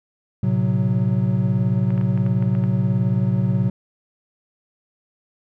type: chord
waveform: triangle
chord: F# diminished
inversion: first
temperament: equal with one note detuned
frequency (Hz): 112.25 / 130.81 / 185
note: A2 / C3 / F#3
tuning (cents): +35 / 0 / 0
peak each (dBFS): -19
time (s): 0.43-3.7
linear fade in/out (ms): 5
type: clicks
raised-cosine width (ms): 0.5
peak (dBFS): -23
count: 8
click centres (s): 1.905 / 1.978 / 2.012 / 2.176 / 2.264 / 2.425 / 2.551 / 2.639
effects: none